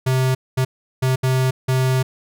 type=tone bursts at uneven times; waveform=square; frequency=130 Hz; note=C3; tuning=11 cents flat; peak=-16 dBFS; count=5; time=0.06-0.35 / 0.57-0.65 / 1.02-1.16 / 1.23-1.51 / 1.68-2.03 s; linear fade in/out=10 ms; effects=none